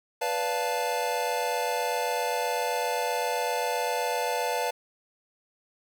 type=chord; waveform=square; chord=B half-diminished seventh; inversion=none; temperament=equal with one note detuned; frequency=493.9 / 581.6 / 698.5 / 880 Hz; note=B4 / D5 / F5 / A5; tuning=0 / -17 / 0 / 0 cents; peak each=-32 / -35 / -33 / -31 dBFS; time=0.21-4.71 s; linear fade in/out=10 ms; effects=none